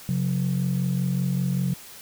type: tone pair together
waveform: sine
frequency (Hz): 135 / 180.2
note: C#3 / F#3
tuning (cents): -45 / -45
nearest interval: perfect fourth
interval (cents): 500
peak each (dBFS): -23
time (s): 0.09-1.74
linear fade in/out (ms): 0
effects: tanh soft clip ceiling -17 dBFS + white hiss -44 dBFS RMS until 2.01 s